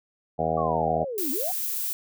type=harmonic tone; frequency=80 Hz; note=D#2; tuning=49 cents sharp; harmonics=1 / 2 / 3 / 4 / 5 / 6 / 7 / 8 / 9 / 10; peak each=-38 / -32 / -35 / -40 / -35 / -31 / -32 / -29 / -28 / -33 dBFS; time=0.38-1.05 s; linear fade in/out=20 ms
type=linear two-way sweep; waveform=sine; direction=down then up; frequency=1155 to 246.6 to 784 Hz; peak=-29 dBFS; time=0.57-1.52 s; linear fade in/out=10 ms; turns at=1.31 s
type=noise; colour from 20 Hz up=violet; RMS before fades=-29 dBFS; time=1.18-1.93 s; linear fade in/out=0 ms
effects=none